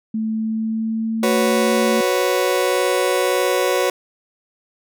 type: tone with pitch glide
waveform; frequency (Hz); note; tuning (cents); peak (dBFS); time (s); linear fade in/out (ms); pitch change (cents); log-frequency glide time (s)
sine; 220 to 225.9; A3 to A3; 0 to +46; -19; 0.14-2.01; 5; +46; 0.32-1.58
type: chord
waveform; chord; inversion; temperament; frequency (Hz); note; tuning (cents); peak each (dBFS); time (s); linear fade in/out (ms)
35% pulse; F# suspended fourth; none; just; 370 / 493.3 / 555; F#4 / B4 / C#5; 0 / -2 / +2; -19; 1.23-3.9; 2
effects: none